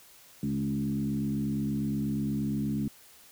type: tone with frequency modulation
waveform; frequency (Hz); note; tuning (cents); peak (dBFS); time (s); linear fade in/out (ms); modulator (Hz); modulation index
sine; 211.1; G#3; +29; -27; 0.43-2.88; 2; 68.4; 1.1
effects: white hiss -55 dBFS RMS until 3.31 s